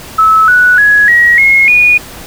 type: tone with pitch steps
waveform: sine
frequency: 1300 / 1476.2 / 1676.2 / 1903.3 / 2161 / 2454 Hz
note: E6 / F#6 / G#6 / A#6 / C#7 / D#7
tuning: -24 / -4 / +16 / +36 / -45 / -25 cents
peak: -3 dBFS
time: 0.18-1.98 s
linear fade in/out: 10 ms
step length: 300 ms
effects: pink hiss -29 dBFS RMS until 2.26 s